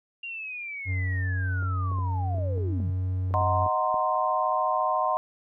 sine linear sweep, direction down, 2794 to 121 Hz, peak -33 dBFS, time 0.23-2.91 s, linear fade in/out 5 ms
triangle tone, 92.5 Hz, F#2, in tune, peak -23 dBFS, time 0.85-3.69 s, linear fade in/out 50 ms
clicks, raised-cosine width 2 ms, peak -29 dBFS, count 12, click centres 1.626 / 1.917 / 1.987 / 2.346 / 2.384 / 2.579 / 2.802 / 3.309 / 3.341 / 3.412 / 3.663 / 3.943 s
sine chord, C half-diminished seventh, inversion first, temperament equal, 622.3 / 740 / 932.3 / 1046.5 Hz, Eb5 / Gb5 / Bb5 / C6, 0 / 0 / 0 / 0 cents, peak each -29 / -28 / -30 / -26 dBFS, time 3.34-5.17 s, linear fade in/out 0 ms
effects none

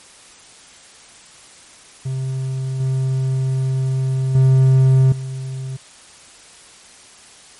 triangle tone with level steps, 131.8 Hz, C3, 13 cents sharp, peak -18 / -14 / -7 / -22 dBFS, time 2.05-5.77 s, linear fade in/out 10 ms, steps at 2.8 / 4.35 / 5.12 s, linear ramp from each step 2 ms, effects white hiss -44 dBFS RMS until 7.59 s + MP3 48 kbps

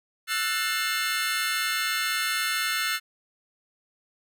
25% pulse chord, F# half-diminished seventh, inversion third, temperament just, 1332 / 1480 / 1776 / 2131 Hz, E6 / F#6 / A6 / C7, +18 / 0 / +16 / +31 cents, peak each -27 dBFS, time 0.27-3 s, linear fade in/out 50 ms, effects none

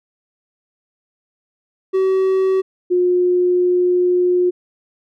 triangle / sine tone pair in turn, 380 / 358.7 Hz, F#4 / F4, +46 / +46 cents, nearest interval minor second, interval 100 cents, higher first, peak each -11 / -12 dBFS, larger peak first, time 1.93-2.62 / 2.9-4.51 s, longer second, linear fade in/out 20 ms, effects none

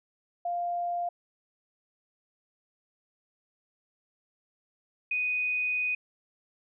sine tone pair in turn, 698.5 / 2489 Hz, F5 / D#7, 0 / 0 cents, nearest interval octave + minor seventh, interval 2200 cents, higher second, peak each -28 / -26 dBFS, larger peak second, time 0.45-1.09 / 5.11-5.95 s, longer second, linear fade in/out 5 ms, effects none

